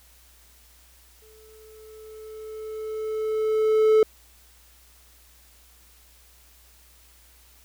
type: tone with exponential growth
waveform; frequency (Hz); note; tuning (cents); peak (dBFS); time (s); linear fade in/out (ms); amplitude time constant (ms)
triangle; 435.1; A4; -19; -11; 1.22-4.03; 2; 610
effects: added 60 Hz sine -56 dBFS peak until 7.64 s + white hiss -56 dBFS RMS until 7.64 s